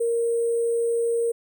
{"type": "tone with sample-and-hold", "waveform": "sine", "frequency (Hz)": 466.2, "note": "A#4", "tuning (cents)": 0, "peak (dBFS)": -20, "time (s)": [0, 1.32], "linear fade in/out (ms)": 10, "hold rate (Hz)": 8820, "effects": []}